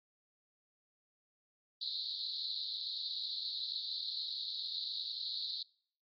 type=band-pass noise; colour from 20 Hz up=pink; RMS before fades=-40 dBFS; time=1.81-5.63 s; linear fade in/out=5 ms; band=3800 to 4400 Hz; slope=96 dB/octave; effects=noise-tail reverb RT60 0.6 s tail -25 dB re dry + MP3 32 kbps